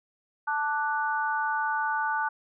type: chord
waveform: sine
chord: D major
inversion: second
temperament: equal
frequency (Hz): 880 / 1174.7 / 1480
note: A5 / D6 / F#6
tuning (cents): 0 / 0 / 0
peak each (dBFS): -28 / -33 / -29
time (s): 0.47-2.29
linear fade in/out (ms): 10
effects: none